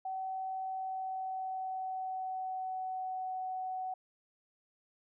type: tone with pitch glide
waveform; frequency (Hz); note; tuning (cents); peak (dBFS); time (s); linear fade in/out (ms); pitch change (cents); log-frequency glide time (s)
sine; 759 to 747.7; F#5 to F#5; +44 to +18; -35; 0.05-3.94; 5; -26; 0.67-3.33
effects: none